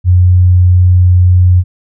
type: tone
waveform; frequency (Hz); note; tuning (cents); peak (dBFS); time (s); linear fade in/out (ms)
sine; 90.2; F#2; -44; -3; 0.04-1.64; 50
effects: none